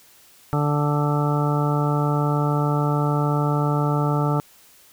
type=harmonic tone; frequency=146.83 Hz; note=D3; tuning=in tune; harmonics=1 / 2 / 3 / 4 / 5 / 6 / 8 / 9; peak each=-20 / -27 / -29 / -31 / -32 / -29 / -32 / -30 dBFS; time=0.53-4.4 s; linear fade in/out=0 ms; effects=white hiss -52 dBFS RMS until 4.92 s